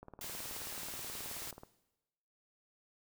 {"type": "click train", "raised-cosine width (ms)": 1, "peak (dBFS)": -35, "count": 31, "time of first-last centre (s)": [0.03, 1.634], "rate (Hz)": 18.7}
{"type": "noise", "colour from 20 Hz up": "white", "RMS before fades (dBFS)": -44, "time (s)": [0.21, 1.51], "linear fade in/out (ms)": 2}
{"effects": ["noise-tail reverb RT60 1.0 s tail -18 dB re dry"]}